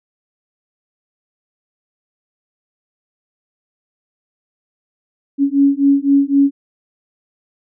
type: beating tone pair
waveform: sine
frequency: 277.2 / 281.1 Hz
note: C#4 / C#4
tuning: 0 / +24 cents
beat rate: 3.9 Hz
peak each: -13 dBFS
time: 5.38-6.51 s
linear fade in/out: 50 ms
effects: none